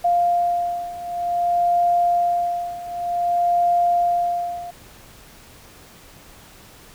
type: beating tone pair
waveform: sine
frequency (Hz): 698.5 / 699.04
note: F5 / F5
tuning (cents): 0 / +1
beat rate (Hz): 0.54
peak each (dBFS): -22 / -19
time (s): 0.04-4.71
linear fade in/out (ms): 10
effects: pink hiss -46 dBFS RMS until 6.94 s